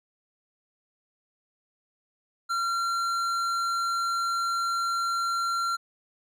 sine tone with tanh clipping, 1370 Hz, F6, 34 cents flat, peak -27 dBFS, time 2.49-5.77 s, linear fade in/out 20 ms, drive 14 dB, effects none

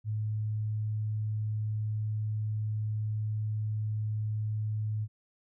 sine tone, 107.4 Hz, A2, 41 cents flat, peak -29 dBFS, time 0.04-5.08 s, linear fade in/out 50 ms, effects none

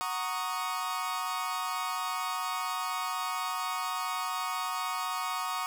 40% pulse chord, D# minor seventh, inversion first, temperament equal, 740 / 932.3 / 1108.7 / 1244.5 Hz, F#5 / A#5 / C#6 / D#6, 0 / 0 / 0 / 0 cents, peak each -38 / -37 / -35 / -35 dBFS, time 0.01-5.66 s, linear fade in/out 0 ms, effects none

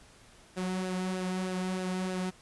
sawtooth tone with flanger, 185 Hz, F#3, in tune, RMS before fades -33 dBFS, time 0.56-2.31 s, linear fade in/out 20 ms, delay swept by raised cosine 0.88 to 3.68 ms, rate 3.2 Hz, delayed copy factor -0.5, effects pink hiss -57 dBFS RMS until 2.41 s + resampled to 24000 Hz

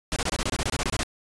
pink noise bursts, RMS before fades -26 dBFS, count 14, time 0.12-1.033 s, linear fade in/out 0 ms, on 42 ms, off 25 ms, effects resampled to 22050 Hz

